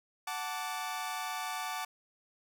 sawtooth chord, D major, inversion first, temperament equal with one note detuned, 740 / 880 / 1163.2 Hz, F#5 / A5 / D6, 0 / 0 / -17 cents, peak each -36 / -36 / -36 dBFS, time 0.27-1.85 s, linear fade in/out 5 ms, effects none

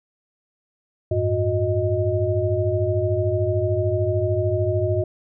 sine tone cluster, 93.3 / 106.7 / 363.4 / 623 Hz, F#2 / G#2 / F#4 / D#5, +15 / +47 / -31 / +2 cents, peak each -24 dBFS, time 1.11-5.04 s, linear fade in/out 5 ms, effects none

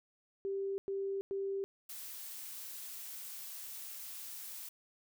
sine tone bursts, 392 Hz, G4, in tune, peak -34 dBFS, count 3, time 0.45-1.64 s, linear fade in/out 0 ms, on 330 ms, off 100 ms
blue noise, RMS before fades -46 dBFS, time 1.89-4.69 s, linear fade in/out 5 ms
effects none

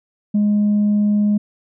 sine tone, 207.7 Hz, G#3, in tune, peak -11 dBFS, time 0.34-1.38 s, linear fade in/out 10 ms, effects tanh soft clip ceiling -11 dBFS

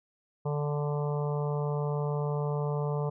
harmonic tone, 146.83 Hz, D3, in tune, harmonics 1 / 3 / 4 / 5 / 6 / 7 / 8, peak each -29 / -34 / -39 / -43 / -42 / -43 / -47 dBFS, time 0.45-3.1 s, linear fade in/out 10 ms, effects none

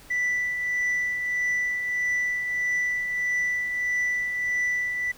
sine tone with tremolo, 1975.5 Hz, B6, in tune, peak -19 dBFS, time 0.1-5.12 s, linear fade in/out 10 ms, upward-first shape triangle, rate 1.6 Hz, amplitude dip 55%, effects tanh soft clip ceiling -21 dBFS + pink hiss -50 dBFS RMS until 5.17 s

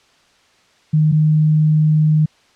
sine tone pair in turn, 154.2 / 154.2 Hz, D#3 / D#3, -15 / -15 cents, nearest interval unison, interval 0 cents, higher neither, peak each -10 dBFS, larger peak neither, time 0.93-1.12 / 1.12-2.26 s, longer second, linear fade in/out 10 ms, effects white hiss -54 dBFS RMS until 2.55 s + low-pass 5000 Hz 12 dB/octave

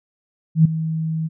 sine tone with ADSR envelope, 160.1 Hz, D#3, 50 cents sharp, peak -6 dBFS, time 0.55-1.29 s, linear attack 100 ms, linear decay 7 ms, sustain -14 dB, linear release 29 ms, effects none

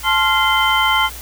sine tone cluster, 872 / 1053 / 1389 / 2074 / 3099 Hz, A5 / C6 / F6 / C7 / G7, -16 / +11 / -10 / -16 / -21 cents, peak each -19 dBFS, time 0.03-1.1 s, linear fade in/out 50 ms, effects added 60 Hz sine -34 dBFS peak until 1.21 s + white hiss -34 dBFS RMS until 1.21 s

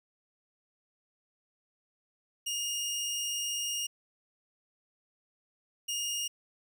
20% pulse tone pair in turn, 2842 / 2842 Hz, F7 / F7, +30 / +30 cents, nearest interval unison, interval 0 cents, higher neither, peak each -27 dBFS, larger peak neither, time 2.46-3.87 / 5.88-6.28 s, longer first, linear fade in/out 10 ms, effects none

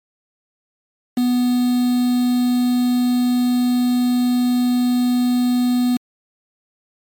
triangle tone with quantisation, 246.9 Hz, B3, in tune, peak -12 dBFS, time 1.17-5.97 s, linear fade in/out 5 ms, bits 5, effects MP3 96 kbps

